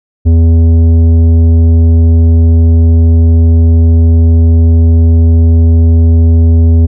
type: tone with tanh clipping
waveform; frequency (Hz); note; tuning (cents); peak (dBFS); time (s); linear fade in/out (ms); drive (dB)
triangle; 82.41; E2; 0; -4; 0.25-6.87; 20; 14
effects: none